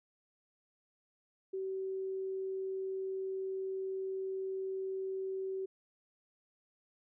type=tone; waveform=sine; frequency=382 Hz; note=G4; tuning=45 cents flat; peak=-35 dBFS; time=1.53-5.66 s; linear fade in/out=10 ms; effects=none